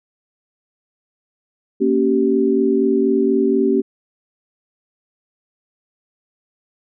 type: chord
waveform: sine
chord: G diminished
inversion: first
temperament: equal with one note detuned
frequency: 233.1 / 277.2 / 385.9 Hz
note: Bb3 / Db4 / G4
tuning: 0 / 0 / -27 cents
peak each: -19 / -18 / -16 dBFS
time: 1.8-3.82 s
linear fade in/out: 20 ms
effects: none